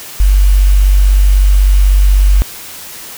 sine tone with quantisation, 48.11 Hz, G1, 32 cents flat, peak -4 dBFS, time 0.2-2.42 s, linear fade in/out 0 ms, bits 5, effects white hiss -29 dBFS RMS until 3.17 s

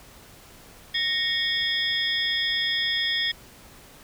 sine tone cluster, 1859 / 2210 / 3297 / 3550 / 5100 Hz, A#6 / C#7 / G#7 / A7 / D#8, -5 / -6 / -13 / +15 / +42 cents, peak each -28 / -34 / -26 / -30 / -32 dBFS, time 0.94-3.32 s, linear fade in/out 10 ms, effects pink hiss -49 dBFS RMS until 4.03 s

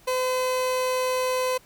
30% pulse tone, 510 Hz, C5, 44 cents flat, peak -20 dBFS, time 0.07-1.58 s, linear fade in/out 10 ms, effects pink hiss -55 dBFS RMS until 1.65 s

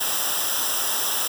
white noise with comb filter, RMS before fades -24 dBFS, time 0-1.28 s, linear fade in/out 10 ms, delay 0.45 ms, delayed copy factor -0.8, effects none

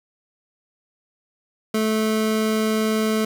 25% pulse tone, 218 Hz, A3, 16 cents flat, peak -15 dBFS, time 1.74-3.25 s, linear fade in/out 5 ms, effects none

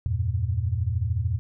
sine chord, E diminished, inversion none, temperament equal with one note detuned, 82.41 / 95.71 / 116.54 Hz, E2 / G2 / Bb2, 0 / -41 / 0 cents, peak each -27 dBFS, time 0.06-1.39 s, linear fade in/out 0 ms, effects none

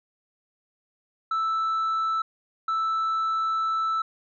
sine tone bursts at uneven times, 1318.5 Hz, E6, in tune, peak -20 dBFS, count 2, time 1.31-2.22 / 2.68-4.02 s, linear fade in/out 5 ms, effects tanh soft clip ceiling -22 dBFS

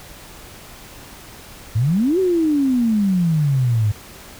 sine exponential two-way sweep, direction up then down, 101.5 to 385.6 to 101.5 Hz, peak -14 dBFS, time 1.75-3.92 s, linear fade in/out 10 ms, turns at 2.19 s, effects pink hiss -40 dBFS RMS until 4.39 s

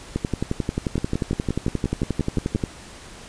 two click trains, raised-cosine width 3 ms, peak -9 / -10 dBFS, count 29 / 10, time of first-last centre 0.16-2.638 / 0.98-2.559 s, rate 11.3 / 5.7 Hz, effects pink hiss -42 dBFS RMS until 3.28 s + resampled to 22050 Hz

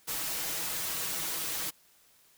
white noise with comb filter, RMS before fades -34 dBFS, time 0.07-1.71 s, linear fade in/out 20 ms, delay 6.2 ms, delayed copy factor +0.7, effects white hiss -63 dBFS RMS until 2.37 s

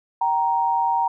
sine tone pair together, 775 / 935 Hz, G5 / A#5, -20 / +5 cents, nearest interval minor third, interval 325 cents, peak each -23 / -19 dBFS, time 0.21-1.08 s, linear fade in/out 5 ms, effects none

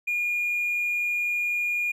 triangle tone with hard clipping, 2428 Hz, D#7, 43 cents flat, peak -24 dBFS, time 0.07-1.92 s, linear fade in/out 10 ms, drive 4 dB, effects none

